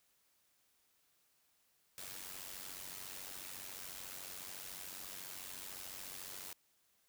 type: noise with amplitude modulation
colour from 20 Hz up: white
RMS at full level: -45 dBFS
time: 1.98-6.53 s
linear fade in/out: 0 ms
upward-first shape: sine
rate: 94 Hz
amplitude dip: 70%
effects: white hiss -75 dBFS RMS until 7.08 s